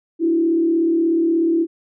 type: tone with frequency modulation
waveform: sine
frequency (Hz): 332.1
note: E4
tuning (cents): +13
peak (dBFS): -14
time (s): 0.19-1.67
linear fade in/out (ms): 50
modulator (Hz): 36.6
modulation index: 0.54
effects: none